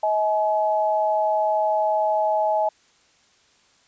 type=tone pair together; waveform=sine; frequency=636 / 849 Hz; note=D#5 / G#5; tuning=+38 / +38 cents; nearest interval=perfect fourth; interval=500 cents; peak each=-21 / -21 dBFS; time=0.03-2.69 s; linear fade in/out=5 ms; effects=white hiss -59 dBFS RMS until 3.87 s + resampled to 16000 Hz